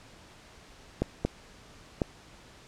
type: clicks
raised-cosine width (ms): 2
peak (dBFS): -12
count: 3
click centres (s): 1.02 / 1.25 / 2.018
effects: pink hiss -53 dBFS RMS until 2.67 s + low-pass 7000 Hz 12 dB/octave